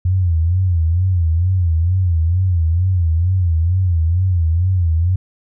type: tone with vibrato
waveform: sine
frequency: 87 Hz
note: F2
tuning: 6 cents flat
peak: -12 dBFS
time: 0.05-5.16 s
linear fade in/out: 5 ms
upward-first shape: sine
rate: 2.2 Hz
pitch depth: 140 cents each way
effects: none